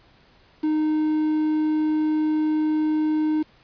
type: tone with quantisation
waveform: triangle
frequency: 308.5 Hz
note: D#4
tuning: 15 cents flat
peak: -17 dBFS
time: 0.63-3.43 s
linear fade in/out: 10 ms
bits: 7
effects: pink hiss -56 dBFS RMS until 3.63 s + resampled to 11025 Hz